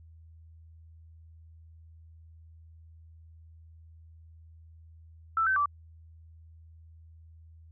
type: tone with pitch steps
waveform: sine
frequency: 1326 / 1539 / 1162 Hz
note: E6 / G6 / D6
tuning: +10 / -32 / -19 cents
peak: -23 dBFS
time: 5.37-5.658 s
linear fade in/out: 2 ms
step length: 96 ms
effects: added 81 Hz sine -50 dBFS peak until 7.71 s